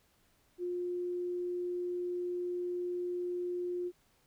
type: tone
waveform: sine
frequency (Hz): 355.2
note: F4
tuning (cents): +29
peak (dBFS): -33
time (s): 0.58-3.92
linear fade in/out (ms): 50
effects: pink hiss -70 dBFS RMS until 4.26 s